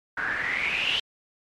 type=noise with low-pass filter sweep; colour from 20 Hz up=white; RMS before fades=-27 dBFS; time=0.17-1 s; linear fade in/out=5 ms; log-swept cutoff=1500 to 3100 Hz; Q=9.6; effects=MP3 64 kbps